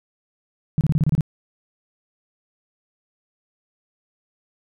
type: tone bursts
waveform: sine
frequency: 153.2 Hz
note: D#3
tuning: 27 cents flat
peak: -14 dBFS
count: 8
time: 0.78-1.208 s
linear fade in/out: 0 ms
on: 29 ms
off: 28 ms
effects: none